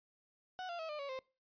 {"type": "tone with pitch steps", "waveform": "35% pulse", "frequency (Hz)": [740, 690.4, 644.2, 601.1, 560.8, 523.3], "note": ["F#5", "F5", "E5", "D5", "C#5", "C5"], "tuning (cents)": [0, -20, -40, 40, 20, 0], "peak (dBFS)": -39, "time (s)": [0.59, 1.19], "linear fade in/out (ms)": 0, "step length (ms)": 100, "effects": ["noise-tail reverb RT60 0.3 s tail -22 dB re dry", "resampled to 11025 Hz"]}